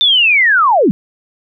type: linear sweep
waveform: sine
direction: down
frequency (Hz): 3607 to 162.9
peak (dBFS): -7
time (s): 0.01-0.91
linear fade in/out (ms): 0
effects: none